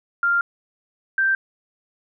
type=tone pair in turn; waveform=sine; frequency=1395 / 1567.6 Hz; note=F6 / G6; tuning=-2 / 0 cents; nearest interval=major second; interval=202 cents; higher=second; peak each=-16 dBFS; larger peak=neither; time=0.23-0.41 / 1.18-1.35 s; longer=first; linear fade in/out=2 ms; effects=none